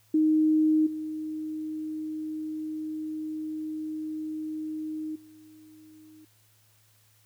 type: tone with level steps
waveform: sine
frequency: 311.1 Hz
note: D#4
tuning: in tune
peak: -19 / -31 / -49 dBFS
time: 0.14-6.25 s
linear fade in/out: 5 ms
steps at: 0.86 / 5.15 s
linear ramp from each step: 10 ms
effects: added 107 Hz sine -64 dBFS peak until 7.25 s + white hiss -64 dBFS RMS until 7.25 s